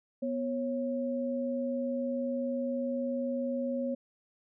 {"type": "tone pair together", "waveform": "sine", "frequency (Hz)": [245.8, 547], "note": ["B3", "C#5"], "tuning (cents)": [-8, -23], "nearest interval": "octave + major second", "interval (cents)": 1385, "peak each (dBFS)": [-32, -33], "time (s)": [0.22, 3.95], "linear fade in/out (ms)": 10, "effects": []}